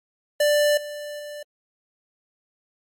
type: tone with level steps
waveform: square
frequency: 590 Hz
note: D5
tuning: 8 cents sharp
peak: -17 / -32 / -34 dBFS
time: 0.4-1.43 s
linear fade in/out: 5 ms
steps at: 0.77 / 1.19 s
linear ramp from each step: 5 ms
effects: MP3 64 kbps